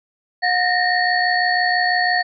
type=tone cluster; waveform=sine; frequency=722 / 1797 / 1863 / 4429 Hz; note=F#5 / A6 / A#6 / C#8; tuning=-43 / +36 / -2 / -2 cents; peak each=-19 / -24 / -19 / -24 dBFS; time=0.42-2.23 s; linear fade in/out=20 ms; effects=none